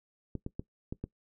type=clicks; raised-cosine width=3 ms; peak=-23 dBFS; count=5; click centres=0.353 / 0.464 / 0.595 / 0.925 / 1.04 s; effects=noise-tail reverb RT60 0.1 s tail -19 dB re dry